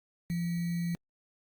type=tone with sample-and-hold; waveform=sine; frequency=171.3 Hz; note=F3; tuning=33 cents flat; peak=-29 dBFS; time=0.3-0.95 s; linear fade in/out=0 ms; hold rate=2100 Hz; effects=Opus 48 kbps